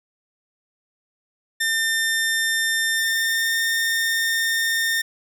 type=tone with pitch glide; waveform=sawtooth; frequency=1800 to 1818.8 Hz; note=A6 to A#6; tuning=+39 to -43 cents; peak=-16 dBFS; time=1.6-5.02 s; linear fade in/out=10 ms; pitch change=+18 cents; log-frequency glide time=2.95-3.6 s; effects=none